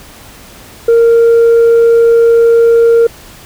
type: tone with tanh clipping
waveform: sine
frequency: 463.5 Hz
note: A#4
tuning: 10 cents flat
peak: -4 dBFS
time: 0.88-3.07 s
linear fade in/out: 5 ms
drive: 1 dB
effects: pink hiss -35 dBFS RMS until 3.45 s